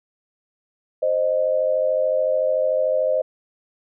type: tone pair together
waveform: sine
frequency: 523.3 / 616.9 Hz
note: C5 / D#5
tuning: 0 / -15 cents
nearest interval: minor third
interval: 285 cents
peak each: -20 dBFS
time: 1.02-3.22 s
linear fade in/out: 10 ms
effects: none